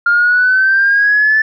sine exponential sweep, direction up, 1400 to 1760 Hz, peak -7 dBFS, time 0.06-1.42 s, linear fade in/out 5 ms, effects tanh soft clip ceiling -3 dBFS

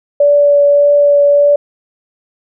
sine tone with vibrato, 576 Hz, D5, 34 cents flat, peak -5 dBFS, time 0.2-1.56 s, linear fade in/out 5 ms, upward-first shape triangle, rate 1.7 Hz, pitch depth 10 cents each way, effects none

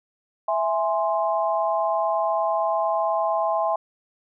sine chord, E augmented, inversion none, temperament equal, 659.3 / 830.6 / 1046.5 Hz, E5 / G#5 / B#5, 0 / 0 / 0 cents, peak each -23 / -25 / -26 dBFS, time 0.48-3.76 s, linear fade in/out 5 ms, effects none

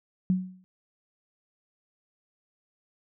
sine tone with exponential decay, 185 Hz, F#3, in tune, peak -18 dBFS, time 0.3-0.64 s, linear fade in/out 0 ms, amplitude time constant 73 ms, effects none

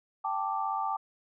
sine chord, G suspended second, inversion none, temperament equal, 784 / 880 / 1174.7 Hz, G5 / A5 / D6, 0 / 0 / 0 cents, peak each -33 dBFS, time 0.24-0.97 s, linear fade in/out 10 ms, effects none

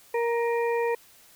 harmonic tone with a mistuned harmonic, 468.5 Hz, A#4, 9 cents sharp, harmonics 1 / 2 / 4 / 5, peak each -24 / -30 / -36 / -38 dBFS, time 0.14-0.95 s, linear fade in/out 5 ms, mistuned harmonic 5, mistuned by +40 cents, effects white hiss -55 dBFS RMS until 1.35 s

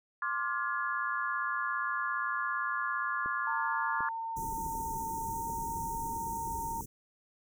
sine chord, D half-diminished seventh, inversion third, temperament just, 1057.2 / 1174.7 / 1409.6 / 1691.5 Hz, C6 / D6 / F6 / Ab6, +18 / 0 / +16 / +31 cents, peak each -36 dBFS, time 0.22-4.09 s, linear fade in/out 2 ms
click train, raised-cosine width 2 ms, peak -32 dBFS, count 4, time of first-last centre 3.26-5.499 s, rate 1.34 Hz
sine tone with pitch glide, 907 to 917 Hz, A#5 to A#5, -48 to -29 cents, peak -34 dBFS, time 3.47-6.81 s, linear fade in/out 2 ms, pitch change +19 cents, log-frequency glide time 5.25-5.44 s
pink band-stop noise, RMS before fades -42 dBFS, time 4.36-6.86 s, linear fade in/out 10 ms, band 450 to 5800 Hz, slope 96 dB/octave
effects none

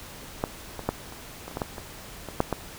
clicks, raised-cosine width 1 ms, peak -10 / -20 / -9 / -27 / -23 / -28 / -16 / -12 / -23 / -21 / -6 / -11 dBFS, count 12, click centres 0.439 / 0.793 / 0.89 / 1.124 / 1.48 / 1.513 / 1.571 / 1.618 / 1.782 / 2.287 / 2.404 / 2.527 s, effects pink hiss -43 dBFS RMS until 2.78 s

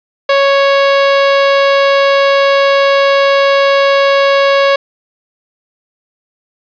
sawtooth tone, 554.4 Hz, C#5, in tune, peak -3 dBFS, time 0.29-4.76 s, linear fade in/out 5 ms, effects resampled to 11025 Hz + 7-bit

